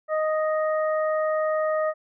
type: harmonic tone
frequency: 622.3 Hz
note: D#5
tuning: in tune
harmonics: 1 / 2 / 3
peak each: -22 / -29 / -35 dBFS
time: 0.08-1.94 s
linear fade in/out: 50 ms
effects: none

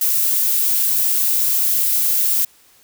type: noise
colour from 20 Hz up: violet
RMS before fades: -17 dBFS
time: 0.01-2.45 s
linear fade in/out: 5 ms
effects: white hiss -52 dBFS RMS until 2.83 s

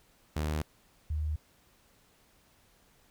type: tone pair in turn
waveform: sawtooth / sine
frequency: 76.5 / 76.5 Hz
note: D#2 / D#2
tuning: -29 / -29 cents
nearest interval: unison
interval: 0 cents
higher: neither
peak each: -26 / -29 dBFS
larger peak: first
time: 0.36-0.62 / 1.1-1.36 s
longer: neither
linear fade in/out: 5 ms
effects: pink hiss -65 dBFS RMS until 3.1 s

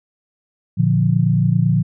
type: chord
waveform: sine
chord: Bb major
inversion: none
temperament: equal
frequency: 116.54 / 146.83 / 174.61 Hz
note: Bb2 / D3 / F3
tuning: 0 / 0 / 0 cents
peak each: -17 dBFS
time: 0.77-1.83 s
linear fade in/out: 20 ms
effects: none

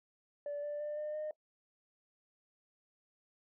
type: tone with pitch steps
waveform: sine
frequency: 580 / 587.8 / 595.6 / 603.6 / 611.7 Hz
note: D5 / D5 / D5 / D5 / D#5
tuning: -22 / +1 / +24 / +47 / -30 cents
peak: -35 dBFS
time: 0.46-1.31 s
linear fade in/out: 2 ms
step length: 170 ms
effects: noise-tail reverb RT60 0.1 s tail -21 dB re dry + tanh soft clip ceiling -34 dBFS

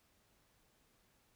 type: silence
effects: pink hiss -73 dBFS RMS until 1.35 s

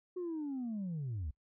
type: linear sweep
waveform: sine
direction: down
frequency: 368.7 to 66.3 Hz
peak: -34 dBFS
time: 0.16-1.31 s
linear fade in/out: 10 ms
effects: noise-tail reverb RT60 0.1 s tail -25 dB re dry + tanh soft clip ceiling -34 dBFS

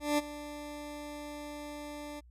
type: tone with ADSR envelope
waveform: 20% pulse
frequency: 294.7 Hz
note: D4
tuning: 6 cents sharp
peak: -20 dBFS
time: 0-2.21 s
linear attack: 180 ms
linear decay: 26 ms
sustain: -16 dB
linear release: 23 ms
effects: added 60 Hz sine -54 dBFS peak until 2.3 s + resampled to 32000 Hz

